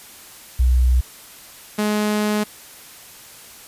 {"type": "tone pair in turn", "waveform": ["sine", "sawtooth"], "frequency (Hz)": [62.6, 210.6], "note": ["B1", "G#3"], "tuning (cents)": [24, 24], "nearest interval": "octave + major sixth", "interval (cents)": 2100, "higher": "second", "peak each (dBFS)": [-12, -14], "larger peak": "first", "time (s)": [[0.59, 1.01], [1.78, 2.44]], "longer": "second", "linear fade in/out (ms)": 10, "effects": ["white hiss -42 dBFS RMS until 3.67 s", "resampled to 32000 Hz"]}